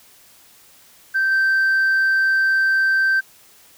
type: tone with level steps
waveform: sine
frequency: 1559 Hz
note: G6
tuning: 10 cents flat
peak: -14 / -12 dBFS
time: 1.14-3.21 s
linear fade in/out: 20 ms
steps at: 1.31 s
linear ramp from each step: 10 ms
effects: tanh soft clip ceiling -13 dBFS + white hiss -50 dBFS RMS until 3.77 s